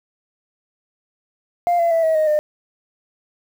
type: tone with pitch steps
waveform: sine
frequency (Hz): 698.5 / 678.6 / 659.3 / 640.5 / 622.3 / 604.6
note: F5 / F5 / E5 / E5 / D#5 / D#5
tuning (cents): 0 / -50 / 0 / -50 / 0 / -50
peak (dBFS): -12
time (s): 1.67-2.39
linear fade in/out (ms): 0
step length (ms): 120
effects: tanh soft clip ceiling -12 dBFS + 7-bit